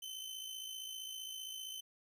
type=tone with amplitude modulation; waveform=sawtooth; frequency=3062 Hz; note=G7; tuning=41 cents flat; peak=-38 dBFS; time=0.02-1.81 s; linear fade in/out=10 ms; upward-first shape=sine; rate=55.3 Hz; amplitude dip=50%; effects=none